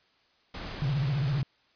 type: noise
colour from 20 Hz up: pink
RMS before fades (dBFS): -39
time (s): 0.54-1.42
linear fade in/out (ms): 5
type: tone with vibrato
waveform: sine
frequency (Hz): 139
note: C#3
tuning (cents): +5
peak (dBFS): -25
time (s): 0.82-1.43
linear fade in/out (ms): 0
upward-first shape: sine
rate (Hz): 15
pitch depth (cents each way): 170
effects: white hiss -66 dBFS RMS until 1.75 s + resampled to 11025 Hz